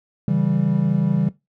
triangle chord, C# diminished, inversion none, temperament equal with one note detuned, 139.56 / 164.81 / 196 Hz, C#3 / E3 / G3, +12 / 0 / 0 cents, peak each -19 dBFS, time 0.28-1.29 s, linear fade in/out 2 ms, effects noise-tail reverb RT60 0.2 s tail -18 dB re dry

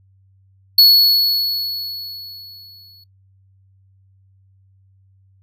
square tone with exponential decay, 4388 Hz, C#8, 18 cents flat, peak -6 dBFS, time 0.78-3.04 s, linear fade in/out 5 ms, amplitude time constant 490 ms, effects noise-tail reverb RT60 0.1 s tail -22 dB re dry + added 96 Hz sine -51 dBFS peak until 5.42 s

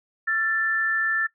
sine tone pair together, 1356.4 / 1765 Hz, E6 / A6, +49 / +5 cents, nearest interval perfect fourth, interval 456 cents, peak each -28 / -22 dBFS, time 0.27-1.27 s, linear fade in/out 10 ms, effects noise-tail reverb RT60 0.1 s tail -17 dB re dry

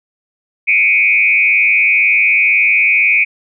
sine tone with frequency modulation, 2349 Hz, D7, in tune, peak -8 dBFS, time 0.67-3.25 s, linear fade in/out 20 ms, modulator 102 Hz, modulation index 1.7, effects none

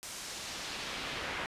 brown noise with band-pass filter sweep, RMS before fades -40 dBFS, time 0.03-1.46 s, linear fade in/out 0 ms, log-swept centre 8400 to 2100 Hz, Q 0.93, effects resampled to 32000 Hz

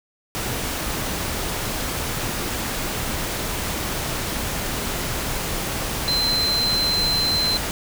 sine tone in noise, 4090 Hz, C8, 40 cents flat, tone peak -19 dBFS, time 6.08-7.57 s, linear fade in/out 0 ms, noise pink, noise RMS -26 dBFS, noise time 0.35-7.71 s, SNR +4 dB, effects none

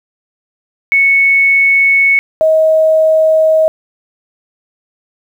sine tone pair in turn, 2211 / 633.5 Hz, C#7 / D#5, -5 / +31 cents, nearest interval octave + minor seventh, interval 2164 cents, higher first, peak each -6 dBFS, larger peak neither, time 0.92-2.19 / 2.41-3.68 s, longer neither, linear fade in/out 0 ms, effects 7-bit

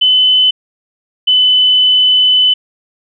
sine tone pair in turn, 3024 / 3012 Hz, F#7 / F#7, +37 / +30 cents, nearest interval unison, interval 7 cents, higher first, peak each -6 dBFS, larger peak neither, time 0.01-0.51 / 1.27-2.54 s, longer second, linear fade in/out 10 ms, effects none

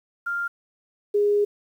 sine tone pair in turn, 1396.9 / 411.7 Hz, F6 / G#4, 0 / -15 cents, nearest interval octave + major sixth, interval 2115 cents, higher first, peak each -24 / -17 dBFS, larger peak second, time 0.26-0.48 / 1.14-1.45 s, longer second, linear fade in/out 10 ms, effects 9-bit

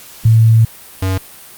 sine / square tone pair in turn, 112.6 / 94.53 Hz, A2 / F#2, +40 / +38 cents, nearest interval minor third, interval 302 cents, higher first, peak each -5 / -14 dBFS, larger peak first, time 0.25-0.65 / 1.02-1.18 s, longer first, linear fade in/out 5 ms, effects white hiss -37 dBFS RMS until 1.57 s + Opus 48 kbps

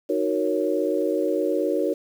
sine chord, D# minor seventh, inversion none, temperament equal, 311.1 / 370 / 466.2 / 554.4 Hz, D#4 / F#4 / A#4 / C#5, 0 / 0 / 0 / 0 cents, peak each -26 dBFS, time 0.09-1.94 s, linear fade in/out 10 ms, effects 8-bit

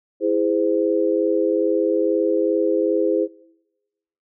sine chord, E augmented, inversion none, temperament just, 329.6 / 412 / 515 Hz, E4 / G#4 / B#4, 0 / -14 / -28 cents, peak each -21 dBFS, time 0.2-3.28 s, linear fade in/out 50 ms, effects noise-tail reverb RT60 1.0 s tail -23 dB re dry

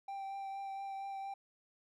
triangle tone with vibrato, 784 Hz, G5, in tune, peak -38 dBFS, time 0.08-1.34 s, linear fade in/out 5 ms, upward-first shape triangle, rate 4.3 Hz, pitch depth 16 cents each way, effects none

